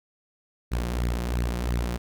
sawtooth tone with flanger, 59.7 Hz, A#1, 42 cents sharp, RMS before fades -27 dBFS, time 0.71-1.98 s, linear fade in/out 20 ms, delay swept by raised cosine 0.46 to 5.76 ms, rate 2.9 Hz, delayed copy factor +0.65, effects none

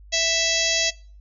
harmonic tone with a mistuned harmonic, 659.3 Hz, E5, in tune, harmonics 1 / 3 / 4 / 5 / 6 / 7 / 8 / 9 / 10, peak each -28 / -28 / -28 / -28 / -28 / -28 / -28 / -28 / -28 dBFS, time 0.12-0.91 s, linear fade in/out 20 ms, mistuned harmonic 10, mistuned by +15 cents, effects noise-tail reverb RT60 0.4 s tail -22 dB re dry + added 50 Hz sine -43 dBFS peak until 1.2 s

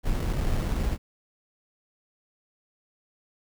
brown noise with sample-and-hold, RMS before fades -26 dBFS, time 0.03-0.98 s, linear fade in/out 50 ms, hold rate 2450 Hz, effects none

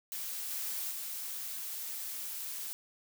blue noise with level steps, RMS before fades -39 / -37 / -40 dBFS, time 0.12-2.73 s, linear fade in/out 0 ms, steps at 0.5 / 0.9 s, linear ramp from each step 20 ms, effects none

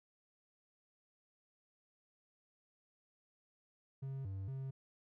triangle tone with pitch steps, 135 / 96.6 / 133.9 Hz, C#3 / G2 / C3, -45 / -25 / +40 cents, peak -38 dBFS, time 4.02-4.71 s, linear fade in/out 10 ms, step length 230 ms, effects none

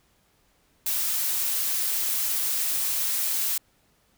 blue noise, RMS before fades -26 dBFS, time 0.86-3.58 s, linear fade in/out 5 ms, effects pink hiss -65 dBFS RMS until 4.17 s

